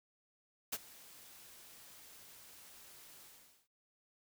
white noise with ADSR envelope, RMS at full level -36 dBFS, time 0.72-3.68 s, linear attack 12 ms, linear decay 42 ms, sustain -21 dB, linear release 470 ms, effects none

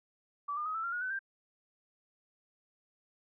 sine tone with pitch steps, 1154 / 1207.2 / 1262.8 / 1321 / 1381.9 / 1445.6 / 1512.2 / 1581.9 Hz, D6 / D6 / D#6 / E6 / F6 / F#6 / F#6 / G6, -31 / +47 / +25 / +3 / -19 / -41 / +37 / +15 cents, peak -33 dBFS, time 0.48-1.192 s, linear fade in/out 10 ms, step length 89 ms, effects none

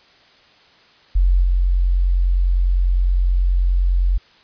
sine tone with level steps, 44.86 Hz, F1, 47 cents sharp, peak -11 / -13 dBFS, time 1.15-4.18 s, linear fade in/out 10 ms, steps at 1.42 s, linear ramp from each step 20 ms, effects white hiss -51 dBFS RMS until 4.43 s + resampled to 11025 Hz

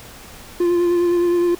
triangle tone with vibrato, 348.7 Hz, F4, 3 cents flat, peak -12 dBFS, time 0.6-1.55 s, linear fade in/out 5 ms, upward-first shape sine, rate 9.7 Hz, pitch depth 20 cents each way, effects pink hiss -40 dBFS RMS until 1.59 s

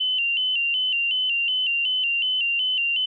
sine tone with vibrato, 2900 Hz, F#7, 35 cents flat, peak -20 dBFS, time 0-3.06 s, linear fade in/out 10 ms, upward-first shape square, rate 2.7 Hz, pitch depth 76 cents each way, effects none

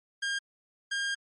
sawtooth tone bursts at uneven times, 1611 Hz, G6, 47 cents sharp, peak -25 dBFS, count 2, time 0.22-0.39 / 0.91-1.15 s, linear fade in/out 10 ms, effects low-pass 8000 Hz 12 dB/octave + MP3 48 kbps

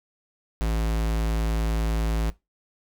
square tone, 55 Hz, A1, in tune, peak -23 dBFS, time 0.61-2.3 s, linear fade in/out 0 ms, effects noise-tail reverb RT60 0.2 s tail -19 dB re dry

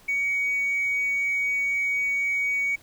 triangle tone with hard clipping, 2249 Hz, C#7, 24 cents sharp, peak -22 dBFS, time 0.08-2.76 s, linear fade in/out 10 ms, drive 2 dB, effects pink hiss -54 dBFS RMS until 2.82 s

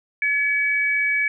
sine tone pair together, 1705.6 / 2274 Hz, G#6 / C#7, +46 / +44 cents, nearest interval perfect fourth, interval 498 cents, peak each -24 / -19 dBFS, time 0.22-1.28 s, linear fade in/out 2 ms, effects none

